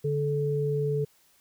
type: tone pair together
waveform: sine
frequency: 144.85 / 434.4 Hz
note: D3 / A4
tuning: -24 / -22 cents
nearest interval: octave + perfect fifth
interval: 1902 cents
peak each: -27 dBFS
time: 0.04-1.05 s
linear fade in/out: 10 ms
effects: white hiss -63 dBFS RMS until 1.4 s